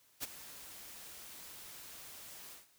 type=noise with ADSR envelope; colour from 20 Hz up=white; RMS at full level=-37 dBFS; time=0.2-2.67 s; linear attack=35 ms; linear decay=21 ms; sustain=-14 dB; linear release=150 ms; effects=white hiss -68 dBFS RMS until 2.78 s